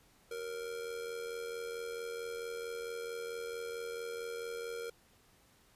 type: tone with amplitude modulation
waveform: square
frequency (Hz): 466.2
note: A#4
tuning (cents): 0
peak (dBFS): -37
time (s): 0.31-4.9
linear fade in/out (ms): 5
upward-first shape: sine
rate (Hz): 84.5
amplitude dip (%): 60
effects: pink hiss -66 dBFS RMS until 5.75 s + resampled to 32000 Hz